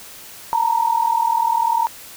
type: tone pair together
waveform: sine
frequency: 905.9 / 946 Hz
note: A#5 / A#5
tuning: -50 / +25 cents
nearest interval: minor second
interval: 75 cents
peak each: -18 dBFS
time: 0.53-1.87 s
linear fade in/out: 0 ms
effects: white hiss -39 dBFS RMS until 2.16 s